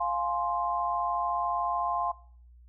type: chord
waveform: sine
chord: F minor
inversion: none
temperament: just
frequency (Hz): 698.5 / 838.1 / 1047.7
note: F5 / Ab5 / C6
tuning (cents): 0 / +16 / +2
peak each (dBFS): -31 / -33 / -29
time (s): 0-2.12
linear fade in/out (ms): 10
effects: noise-tail reverb RT60 0.5 s tail -19 dB re dry + added 60 Hz sine -51 dBFS peak until 2.68 s